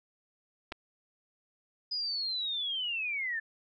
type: clicks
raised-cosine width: 0.3 ms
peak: -24 dBFS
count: 2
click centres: 0.72 / 0.723 s
type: linear sweep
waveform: sine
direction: down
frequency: 5000 to 1735 Hz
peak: -31 dBFS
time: 1.91-3.4 s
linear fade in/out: 10 ms
effects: none